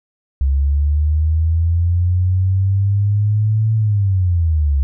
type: linear two-way sweep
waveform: sine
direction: up then down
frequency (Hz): 67.1 to 111 to 67.1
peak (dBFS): -12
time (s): 0.41-4.83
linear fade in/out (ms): 0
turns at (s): 3.75
effects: none